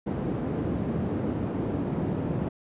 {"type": "band-pass noise", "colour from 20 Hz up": "white", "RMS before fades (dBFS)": -29, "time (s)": [0.06, 2.49], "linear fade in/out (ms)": 10, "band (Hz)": [100, 280], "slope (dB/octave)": 12, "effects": ["resampled to 8000 Hz"]}